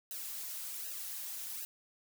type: noise with flanger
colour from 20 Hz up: blue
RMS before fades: -42 dBFS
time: 0.11-1.65 s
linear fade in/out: 0 ms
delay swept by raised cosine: 0.88 to 4.58 ms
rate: 1.3 Hz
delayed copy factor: -1
effects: none